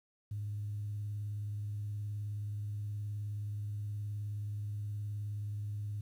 sine tone with vibrato, 103.83 Hz, G#2, in tune, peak -35 dBFS, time 0.31-6.01 s, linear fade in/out 5 ms, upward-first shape square, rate 19 Hz, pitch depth 21 cents each way, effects tanh soft clip ceiling -31 dBFS + 11-bit

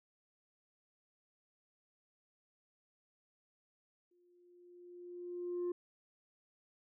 sine tone with exponential growth, 353.1 Hz, F4, 19 cents sharp, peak -31 dBFS, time 4.11-5.72 s, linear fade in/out 5 ms, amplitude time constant 350 ms, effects tanh soft clip ceiling -33 dBFS

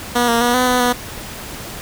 10% pulse tone with pitch steps, 241.9 / 233.2 / 241.7 / 251.8 / 249.6 / 245.1 Hz, B3 / A#3 / B3 / B3 / B3 / B3, -36 / +1 / -37 / +34 / +19 / -13 cents, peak -5 dBFS, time 0.15-0.93 s, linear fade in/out 10 ms, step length 130 ms, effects pink hiss -31 dBFS RMS until 1.81 s

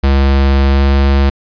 square tone with pitch glide, 68.4 to 68.92 Hz, C#2 to C#2, -23 to -9 cents, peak -8 dBFS, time 0.03-1.3 s, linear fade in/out 10 ms, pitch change +14 cents, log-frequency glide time 0.71-0.8 s, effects resampled to 11025 Hz + 8-bit

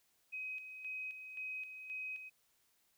sine tone with tremolo, 2526 Hz, D#7, 26 cents sharp, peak -40 dBFS, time 0.32-2.3 s, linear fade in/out 20 ms, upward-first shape square, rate 1.9 Hz, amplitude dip 55%, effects white hiss -75 dBFS RMS until 2.97 s

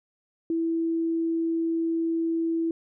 sine tone, 329.6 Hz, E4, in tune, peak -23 dBFS, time 0.5-2.71 s, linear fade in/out 2 ms, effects none

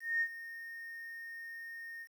sine tone with ADSR envelope, 1841 Hz, A#6, 22 cents flat, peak -27 dBFS, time 0-2.08 s, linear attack 210 ms, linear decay 68 ms, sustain -16 dB, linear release 59 ms, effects tanh soft clip ceiling -23 dBFS + 10-bit

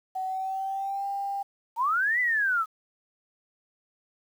sine tone with pitch glide, 754 to 795.2 Hz, F#5 to G5, +32 to +25 cents, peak -28 dBFS, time 0.15-1.43 s, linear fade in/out 10 ms, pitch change +93 cents, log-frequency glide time 0.26-1.07 s
sine linear two-way sweep, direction up then down, 877 to 2019 to 1250 Hz, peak -22 dBFS, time 1.76-2.66 s, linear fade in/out 50 ms, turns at 2.2 s
effects 9-bit

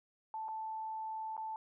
sine tone with dropouts, 879 Hz, A5, 2 cents flat, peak -38 dBFS, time 0.34-1.56 s, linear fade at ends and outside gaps 1 ms, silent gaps 0.483-0.487 / 1.367-1.377 s, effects none

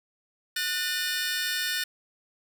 20% pulse tone cluster, 1472 / 1805 / 2447 / 4241 Hz, F#6 / A6 / D#7 / C8, -9 / +44 / -29 / +23 cents, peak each -27 / -25 / -32 / -30 dBFS, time 0.56-1.84 s, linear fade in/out 5 ms, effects none

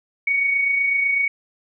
sine tone with amplitude modulation, 2235 Hz, C#7, 14 cents sharp, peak -15 dBFS, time 0.27-1.28 s, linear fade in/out 5 ms, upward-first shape sine, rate 28 Hz, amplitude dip 40%, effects none

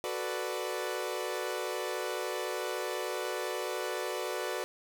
sawtooth chord, B minor seventh, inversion second, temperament equal, 370 / 440 / 493.9 / 587.3 Hz, F#4 / A4 / B4 / D5, 0 / 0 / 0 / 0 cents, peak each -34 / -36 / -34 / -35 dBFS, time 0.04-4.64 s, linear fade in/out 0 ms, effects none

